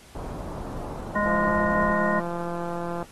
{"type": "low-pass noise", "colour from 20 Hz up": "pink", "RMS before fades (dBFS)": -35, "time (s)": [0.15, 1.94], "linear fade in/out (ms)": 2, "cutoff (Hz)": 1100, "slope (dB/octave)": 24}
{"type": "harmonic tone", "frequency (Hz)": 206.9, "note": "G#3", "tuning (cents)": -6, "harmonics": [1, 3, 5, 7, 9], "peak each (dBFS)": [-27, -27, -26, -32, -30], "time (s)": [1.15, 2.2], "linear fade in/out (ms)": 10}
{"type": "click train", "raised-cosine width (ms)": 1, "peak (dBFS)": -19, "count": 305, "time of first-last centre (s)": [1.26, 3.027], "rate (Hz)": 172}
{"effects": ["pink hiss -51 dBFS RMS until 3.11 s", "AAC 32 kbps"]}